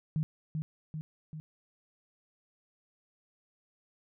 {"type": "tone with echo", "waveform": "sine", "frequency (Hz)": 155.56, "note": "D#3", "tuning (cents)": 0, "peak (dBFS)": -27, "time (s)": [0.16, 0.23], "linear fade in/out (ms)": 0, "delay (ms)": 390, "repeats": 3, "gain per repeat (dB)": -4, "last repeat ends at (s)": 1.4, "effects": []}